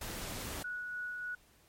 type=noise; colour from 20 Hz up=pink; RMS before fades=-41 dBFS; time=0.01-0.63 s; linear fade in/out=5 ms
type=tone with tremolo; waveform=sine; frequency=1467 Hz; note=F#6; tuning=15 cents flat; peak=-36 dBFS; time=0.64-1.35 s; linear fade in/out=5 ms; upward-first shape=sine; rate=3.3 Hz; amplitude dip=25%
effects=pink hiss -65 dBFS RMS until 1.68 s + MP3 64 kbps